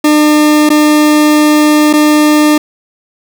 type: tone with dropouts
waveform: 40% pulse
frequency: 301.3 Hz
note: D4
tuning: 44 cents sharp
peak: -4 dBFS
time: 0.04-2.58 s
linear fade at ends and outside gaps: 5 ms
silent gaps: 0.692-0.701 / 1.93-1.935 s
effects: none